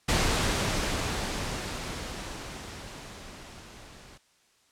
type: noise with level ramp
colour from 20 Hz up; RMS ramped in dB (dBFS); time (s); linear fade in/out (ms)
pink; -24 to -50; 0.08-4.18; 10
effects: white hiss -65 dBFS RMS until 4.71 s + low-pass 8000 Hz 12 dB/octave